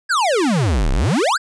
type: exponential two-way sweep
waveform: square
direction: down then up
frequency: 1700 to 30.03 to 1700 Hz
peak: -15 dBFS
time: 0.09-1.38 s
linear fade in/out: 20 ms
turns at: 0.92 s
effects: resampled to 22050 Hz